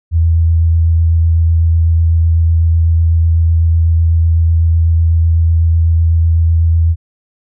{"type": "tone with vibrato", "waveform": "sine", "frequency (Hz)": 82.41, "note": "E2", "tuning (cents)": 0, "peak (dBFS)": -7, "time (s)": [0.11, 6.96], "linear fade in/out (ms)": 50, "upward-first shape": "sine", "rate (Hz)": 8, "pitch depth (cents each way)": 14, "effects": []}